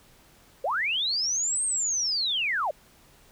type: linear two-way sweep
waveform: sine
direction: up then down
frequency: 466.2 to 8570 to 530 Hz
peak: -24 dBFS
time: 0.64-2.71 s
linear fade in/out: 5 ms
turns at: 1.64 s
effects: pink hiss -57 dBFS RMS until 3.31 s